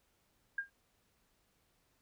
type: tone with exponential decay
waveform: sine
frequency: 1611 Hz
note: G6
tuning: 47 cents sharp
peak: -30 dBFS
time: 0.58-0.7 s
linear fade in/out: 5 ms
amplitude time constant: 25 ms
effects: pink hiss -75 dBFS RMS until 2.01 s